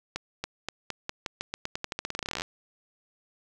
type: accelerating click train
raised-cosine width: 0.2 ms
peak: -14 dBFS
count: 28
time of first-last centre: 0.16-2.419 s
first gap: 280 ms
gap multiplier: 0.88
effects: none